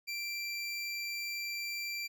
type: tone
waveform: 25% pulse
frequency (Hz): 2354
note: D7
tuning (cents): +3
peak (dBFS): -32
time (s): 0.07-2.08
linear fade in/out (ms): 20
effects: none